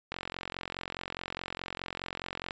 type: click train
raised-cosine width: 0.3 ms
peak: -19 dBFS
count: 108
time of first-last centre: 0.12-2.508 s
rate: 44.8 Hz
effects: resampled to 16000 Hz